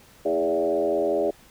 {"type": "tone with frequency modulation", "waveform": "sine", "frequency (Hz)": 493.9, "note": "B4", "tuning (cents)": 0, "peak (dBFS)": -20, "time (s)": [0.25, 1.31], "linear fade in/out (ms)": 10, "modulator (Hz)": 85.1, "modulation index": 2, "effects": ["pink hiss -53 dBFS RMS until 1.5 s"]}